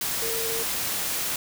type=tone in noise; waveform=sine; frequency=454.8 Hz; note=A#4; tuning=43 cents flat; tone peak=-31 dBFS; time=0.22-0.63 s; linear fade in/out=2 ms; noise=white; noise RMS=-28 dBFS; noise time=0.01-1.36 s; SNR=-6 dB; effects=none